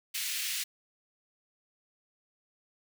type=high-pass noise; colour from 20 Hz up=pink; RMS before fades=-34 dBFS; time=0.14-0.64 s; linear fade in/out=10 ms; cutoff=2200 Hz; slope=24 dB/octave; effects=none